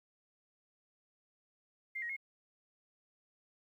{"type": "tone with pitch steps", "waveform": "sine", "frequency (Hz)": [2101, 1889, 2159], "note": ["C7", "A#6", "C#7"], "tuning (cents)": [7, 22, -46], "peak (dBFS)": -37, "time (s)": [1.95, 2.166], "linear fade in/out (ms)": 10, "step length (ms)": 72, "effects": ["12-bit"]}